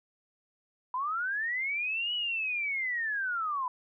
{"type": "linear two-way sweep", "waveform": "sine", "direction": "up then down", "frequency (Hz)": [981, 2960, 981], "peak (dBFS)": -29, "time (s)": [0.94, 3.68], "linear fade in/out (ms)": 2, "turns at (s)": 2.14, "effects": []}